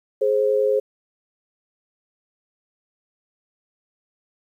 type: tone pair together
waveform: sine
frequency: 420 / 529.2 Hz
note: G#4 / C5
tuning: +19 / +20 cents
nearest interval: major third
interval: 401 cents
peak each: -19 dBFS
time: 0.21-0.8 s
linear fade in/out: 10 ms
effects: 9-bit